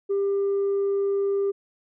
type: tone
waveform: sine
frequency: 397.3 Hz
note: G4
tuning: 23 cents sharp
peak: -19 dBFS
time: 0.09-1.52 s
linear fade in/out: 20 ms
effects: tanh soft clip ceiling -19 dBFS

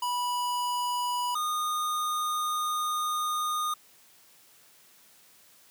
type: tone pair in turn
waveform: square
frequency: 980 / 1227.8 Hz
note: B5 / D#6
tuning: -14 / -23 cents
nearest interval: major third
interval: 391 cents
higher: second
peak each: -28 dBFS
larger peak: neither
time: 0.02-1.35 / 1.35-3.74 s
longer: second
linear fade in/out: 5 ms
effects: white hiss -58 dBFS RMS until 5.7 s + high-pass 100 Hz 12 dB/octave

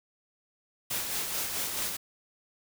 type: noise with tremolo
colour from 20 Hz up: white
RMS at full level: -31 dBFS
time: 0.9-1.97 s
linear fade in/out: 10 ms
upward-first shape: sine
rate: 4.6 Hz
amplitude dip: 40%
effects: none

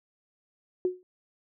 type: tone with exponential decay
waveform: sine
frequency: 364.9 Hz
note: F#4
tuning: 24 cents flat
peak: -20 dBFS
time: 0.85-1.03 s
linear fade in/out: 1 ms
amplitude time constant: 37 ms
effects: none

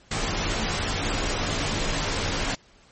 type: noise with comb filter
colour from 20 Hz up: pink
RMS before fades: -26 dBFS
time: 0.11-2.55 s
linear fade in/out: 5 ms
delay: 16 ms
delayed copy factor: -0.8
effects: pink hiss -56 dBFS RMS until 2.91 s + MP3 32 kbps

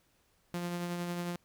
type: tone with tremolo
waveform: sawtooth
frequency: 174.61 Hz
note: F3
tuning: in tune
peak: -29 dBFS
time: 0.54-1.36 s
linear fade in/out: 0 ms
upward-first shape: triangle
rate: 11 Hz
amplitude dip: 35%
effects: pink hiss -71 dBFS RMS until 1.44 s

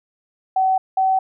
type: tone pair in turn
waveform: sine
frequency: 758 / 761.3 Hz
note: F#5 / F#5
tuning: +42 / +49 cents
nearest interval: unison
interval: 7 cents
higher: second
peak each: -14 dBFS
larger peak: neither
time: 0.56-0.78 / 0.97-1.19 s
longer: neither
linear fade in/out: 5 ms
effects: none

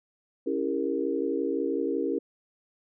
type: chord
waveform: sine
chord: C# diminished seventh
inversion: none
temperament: equal with one note detuned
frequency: 277.2 / 329.6 / 400.5 / 466.2 Hz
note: C#4 / E4 / G4 / Bb4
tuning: 0 / 0 / +37 / 0 cents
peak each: -31 dBFS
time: 0.46-2.19 s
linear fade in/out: 10 ms
effects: none

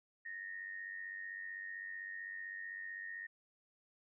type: tone with amplitude modulation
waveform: sine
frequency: 1849 Hz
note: A#6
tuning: 15 cents flat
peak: -40 dBFS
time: 0.25-3.27 s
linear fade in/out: 10 ms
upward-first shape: sine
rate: 95.7 Hz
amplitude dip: 65%
effects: none

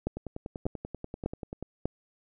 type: two click trains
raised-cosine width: 2 ms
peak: -23 / -15 dBFS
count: 16 / 4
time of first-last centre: 0.17-1.626 / 0.07-1.856 s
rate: 10.3 / 1.68 Hz
effects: none

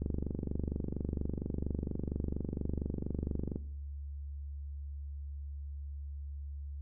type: click train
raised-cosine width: 3 ms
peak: -22 dBFS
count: 87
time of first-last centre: 0.02-3.559 s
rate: 24.3 Hz
effects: noise-tail reverb RT60 0.7 s tail -18 dB re dry + added 71 Hz sine -39 dBFS peak until 6.81 s

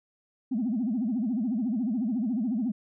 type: tone with vibrato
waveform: sine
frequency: 233.1 Hz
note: A#3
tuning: in tune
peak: -24 dBFS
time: 0.51-2.72 s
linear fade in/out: 10 ms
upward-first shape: sine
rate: 14 Hz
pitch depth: 230 cents each way
effects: tanh soft clip ceiling -21 dBFS

